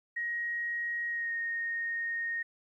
sine tone with pitch glide, 1887 to 1854.6 Hz, A#6 to A#6, +21 to -9 cents, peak -31 dBFS, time 0.16-2.43 s, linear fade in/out 10 ms, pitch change -30 cents, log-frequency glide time 1.08-1.33 s, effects 12-bit

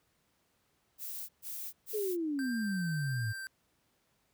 violet noise bursts, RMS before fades -41 dBFS, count 3, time 0.98-2.17 s, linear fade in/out 50 ms, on 310 ms, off 130 ms
sine exponential sweep, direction down, 440 to 104.6 Hz, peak -31 dBFS, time 1.93-3.33 s, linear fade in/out 20 ms
square tone with vibrato, 1568 Hz, G6, in tune, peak -40 dBFS, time 2.39-3.47 s, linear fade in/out 0 ms, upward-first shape triangle, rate 1.5 Hz, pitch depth 22 cents each way
effects pink hiss -74 dBFS RMS until 4.33 s + high-pass 60 Hz 12 dB/octave

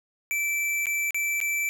square tone with dropouts, 2327 Hz, D7, 17 cents flat, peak -25 dBFS, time 0.31-1.69 s, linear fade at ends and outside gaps 0 ms, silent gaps 0.857-0.868 / 1.107-1.145 / 1.403-1.413 s, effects none

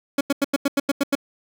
30% pulse tone bursts, 279.9 Hz, C#4, 17 cents sharp, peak -14 dBFS, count 9, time 0.18-1.153 s, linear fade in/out 5 ms, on 29 ms, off 89 ms, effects none

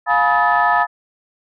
sine tone cluster, 705 / 842 / 975 / 1269 / 1746 Hz, F5 / G#5 / B5 / D#6 / A6, +16 / +24 / -23 / +34 / -14 cents, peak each -18 dBFS, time 0.06-0.87 s, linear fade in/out 50 ms, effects tanh soft clip ceiling -4 dBFS

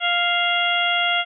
harmonic tone with a mistuned harmonic, 698.5 Hz, F5, in tune, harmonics 1 / 2 / 3 / 4 / 5, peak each -24 / -24 / -24 / -24 / -24 dBFS, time 0-1.25 s, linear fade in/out 50 ms, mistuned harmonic 5, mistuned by -86 cents, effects none

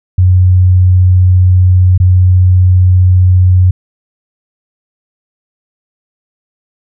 sine tone with dropouts, 91.5 Hz, F#2, 19 cents flat, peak -3 dBFS, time 0.18-3.71 s, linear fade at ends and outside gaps 5 ms, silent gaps 1.978-2 s, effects none

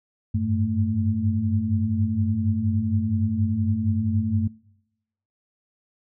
sine tone cluster, 95.2 / 99.4 / 105.9 / 221.1 Hz, F#2 / G2 / G#2 / A3, +50 / +25 / +34 / +9 cents, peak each -25 / -29 / -27 / -25 dBFS, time 0.34-4.48 s, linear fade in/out 10 ms, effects noise-tail reverb RT60 0.9 s tail -24 dB re dry

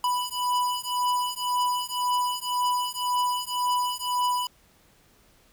square beating tone pair, 987.8 / 989.7 Hz, B5 / B5, 0 / +3 cents, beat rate 1.9 Hz, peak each -28 dBFS, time 0.04-4.47 s, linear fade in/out 2 ms, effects pink hiss -60 dBFS RMS until 5.52 s

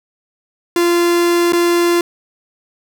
45% pulse tone with dropouts, 345.6 Hz, F4, 18 cents flat, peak -11 dBFS, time 0.76-2.01 s, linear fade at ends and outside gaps 2 ms, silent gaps 1.523-1.532 s, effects none

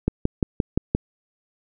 click train, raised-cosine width 3 ms, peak -6 dBFS, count 6, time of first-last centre 0.08-0.95 s, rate 5.75 Hz, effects none

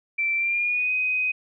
sine tone with pitch glide, 2340 to 2508 Hz, D7 to D#7, -7 to +13 cents, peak -21 dBFS, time 0.18-1.32 s, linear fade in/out 10 ms, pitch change +120 cents, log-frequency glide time 0.36-0.92 s, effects none

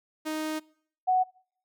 sawtooth / sine tone pair in turn, 311.1 / 741.4 Hz, D#4 / F#5, 0 / +3 cents, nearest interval octave + minor third, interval 1503 cents, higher second, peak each -26 / -20 dBFS, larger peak second, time 0.25-0.6 / 1.07-1.24 s, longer first, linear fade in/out 20 ms, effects noise-tail reverb RT60 0.6 s tail -24 dB re dry

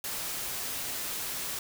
white noise, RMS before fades -35 dBFS, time 0.04-1.59 s, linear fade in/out 2 ms, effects none

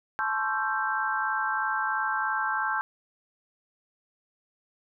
sine tone cluster, 866 / 1047 / 1110 / 1338 / 1570 Hz, A5 / C6 / C#6 / E6 / G6, -28 / +1 / +2 / +25 / +2 cents, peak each -31 / -35 / -35 / -32 / -29 dBFS, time 0.19-2.81 s, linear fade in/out 0 ms, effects none

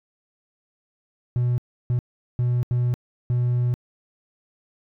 triangle tone bursts at uneven times, 122.5 Hz, B2, 14 cents flat, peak -16 dBFS, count 5, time 1.36-1.58 / 1.9-1.99 / 2.39-2.63 / 2.71-2.94 / 3.3-3.74 s, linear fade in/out 0 ms, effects tanh soft clip ceiling -12 dBFS

